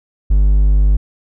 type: tone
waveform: triangle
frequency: 50.1 Hz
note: G1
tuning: 38 cents sharp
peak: -6 dBFS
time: 0.3-0.97 s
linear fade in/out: 10 ms
effects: none